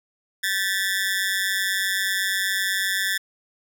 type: tone with amplitude modulation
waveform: sawtooth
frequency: 1751 Hz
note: A6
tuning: 9 cents flat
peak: -14 dBFS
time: 0.43-3.18 s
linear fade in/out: 10 ms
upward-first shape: sine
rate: 192 Hz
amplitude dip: 100%
effects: none